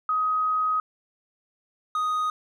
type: tone pair in turn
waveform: sine / triangle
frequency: 1259 / 1246 Hz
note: D#6 / D#6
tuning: +20 / +2 cents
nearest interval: unison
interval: 18 cents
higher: first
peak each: -21 dBFS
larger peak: neither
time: 0.09-0.8 / 1.95-2.3 s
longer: first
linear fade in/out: 2 ms
effects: none